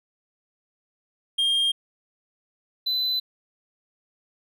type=tone pair in turn; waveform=triangle; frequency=3215 / 4016 Hz; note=G7 / B7; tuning=+43 / +28 cents; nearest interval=major third; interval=385 cents; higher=second; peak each=-18 / -21 dBFS; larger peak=first; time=1.38-1.72 / 2.86-3.2 s; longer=neither; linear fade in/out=10 ms; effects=none